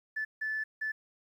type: tone bursts at uneven times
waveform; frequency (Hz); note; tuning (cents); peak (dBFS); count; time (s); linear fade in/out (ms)
sine; 1744; A6; -16; -30; 3; 0.16-0.25 / 0.41-0.64 / 0.81-0.92; 10
effects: tanh soft clip ceiling -26 dBFS + 11-bit